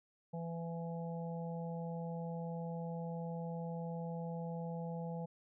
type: harmonic tone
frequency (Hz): 167.4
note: E3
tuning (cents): +27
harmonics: 1 / 3 / 4 / 5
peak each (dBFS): -40 / -46 / -51 / -50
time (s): 0.33-5.26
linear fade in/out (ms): 10
effects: none